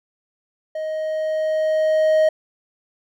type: tone with level ramp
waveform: triangle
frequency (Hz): 626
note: D#5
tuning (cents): +10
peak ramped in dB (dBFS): -22 to -10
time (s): 0.75-2.29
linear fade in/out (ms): 5
effects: none